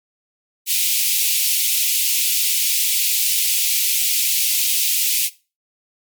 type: high-pass noise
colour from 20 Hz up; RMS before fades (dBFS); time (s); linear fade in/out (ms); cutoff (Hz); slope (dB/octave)
white; -18; 0.66-5.3; 50; 2300; 48
effects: noise-tail reverb RT60 0.3 s tail -18 dB re dry + MP3 96 kbps